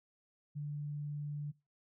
sine tone, 146.83 Hz, D3, in tune, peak -37 dBFS, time 0.55-1.52 s, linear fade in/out 20 ms, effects noise-tail reverb RT60 0.3 s tail -23 dB re dry

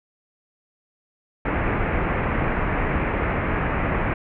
pink low-pass noise, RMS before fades -23 dBFS, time 1.45-4.14 s, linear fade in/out 5 ms, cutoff 2400 Hz, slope 48 dB/octave, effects none

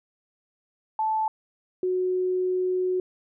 sine tone pair in turn, 874 / 367.5 Hz, A5 / F#4, -12 / -12 cents, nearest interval octave + minor third, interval 1500 cents, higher first, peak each -22 dBFS, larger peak neither, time 0.99-1.28 / 1.83-3 s, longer second, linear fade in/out 2 ms, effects none

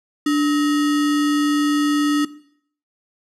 sine tone with sample-and-hold, 293.7 Hz, D4, in tune, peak -14 dBFS, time 0.26-2.25 s, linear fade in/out 5 ms, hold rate 1575 Hz, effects noise-tail reverb RT60 0.6 s tail -17 dB re dry + low-pass 9000 Hz 12 dB/octave

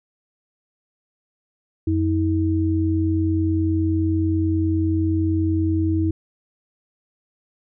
sine tone pair together, 89.9 / 320.4 Hz, F#2 / E4, -49 / -49 cents, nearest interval octave + minor seventh, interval 2200 cents, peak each -20 dBFS, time 1.87-6.11 s, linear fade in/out 5 ms, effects none

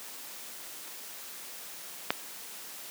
clicks, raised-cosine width 0.3 ms, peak -29 / -8 dBFS, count 2, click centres 0.878 / 2.105 s, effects white hiss -44 dBFS RMS until 2.9 s + high-pass 200 Hz 12 dB/octave

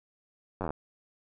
slowing click train, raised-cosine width 1 ms, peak -19 dBFS, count 9, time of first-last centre 0.61-0.705 s, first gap 10 ms, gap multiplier 1.05, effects none

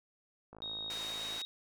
click train, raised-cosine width 1 ms, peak -37 dBFS, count 47, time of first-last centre 0.53-1.38 s, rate 54.1 Hz
sine tone with pitch glide, 3750 to 3774 Hz, A#7 to A#7, +10 to +21 cents, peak -38 dBFS, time 0.62-1.45 s, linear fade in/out 0 ms, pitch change +11 cents, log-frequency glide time 1.06-1.32 s
white band-pass noise, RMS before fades -46 dBFS, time 0.9-1.42 s, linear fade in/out 2 ms, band 310 to 5700 Hz, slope 12 dB/octave
effects none

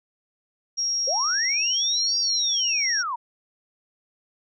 sine tone, 5600 Hz, F8, 4 cents sharp, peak -22 dBFS, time 0.77-3.03 s, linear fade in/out 20 ms
sine linear two-way sweep, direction up then down, 479 to 4801 to 902 Hz, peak -25 dBFS, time 1.07-3.16 s, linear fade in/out 10 ms, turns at 2.18 s
effects none

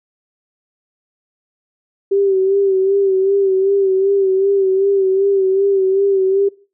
sine tone with vibrato, 388.4 Hz, G4, 16 cents flat, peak -11 dBFS, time 2.11-6.49 s, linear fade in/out 10 ms, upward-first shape sine, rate 2.6 Hz, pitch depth 48 cents each way, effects noise-tail reverb RT60 0.4 s tail -22 dB re dry

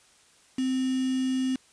sine tone with quantisation, 260 Hz, C4, 11 cents flat, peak -24 dBFS, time 0.58-1.56 s, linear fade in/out 5 ms, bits 6, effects white hiss -59 dBFS RMS until 1.72 s + resampled to 22050 Hz

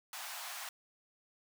pink high-pass noise, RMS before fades -44 dBFS, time 0.13-0.69 s, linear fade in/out 2 ms, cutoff 710 Hz, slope 48 dB/octave, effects none

